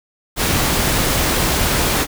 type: noise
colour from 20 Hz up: pink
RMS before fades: -17 dBFS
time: 0.36-2.07 s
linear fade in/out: 50 ms
effects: none